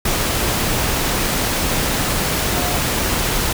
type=tone in noise; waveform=sine; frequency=713 Hz; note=F5; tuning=36 cents sharp; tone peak=-26 dBFS; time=2.56-2.77 s; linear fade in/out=5 ms; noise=pink; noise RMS=-19 dBFS; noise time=0.05-3.53 s; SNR=-10 dB; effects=none